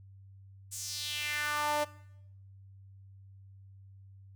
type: tone with high-pass filter sweep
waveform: sawtooth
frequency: 297.1 Hz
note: D4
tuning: 20 cents sharp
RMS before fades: -34 dBFS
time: 0.71-1.85 s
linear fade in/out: 20 ms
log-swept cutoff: 8000 to 620 Hz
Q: 2.8
effects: noise-tail reverb RT60 0.8 s tail -20 dB re dry + added 97 Hz sine -51 dBFS peak until 4.35 s